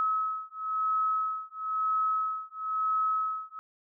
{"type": "beating tone pair", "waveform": "sine", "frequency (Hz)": [1285, 1286], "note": ["E6", "E6"], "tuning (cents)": [-45, -43], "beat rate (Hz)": 1, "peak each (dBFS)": -30, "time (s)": [0, 3.59], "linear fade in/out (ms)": 0, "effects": []}